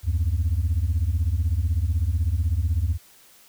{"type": "beating tone pair", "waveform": "sine", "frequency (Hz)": [74, 90], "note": ["D2", "F#2"], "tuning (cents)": [14, -47], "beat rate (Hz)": 16, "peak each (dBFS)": -21, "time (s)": [0.03, 2.98], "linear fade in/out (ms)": 50, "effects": ["tanh soft clip ceiling -16 dBFS", "white hiss -53 dBFS RMS until 3.48 s"]}